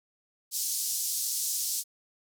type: band-pass noise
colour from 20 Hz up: pink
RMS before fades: -31 dBFS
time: 0.51-1.84 s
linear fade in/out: 50 ms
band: 5200 to 15000 Hz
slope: 24 dB/octave
effects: none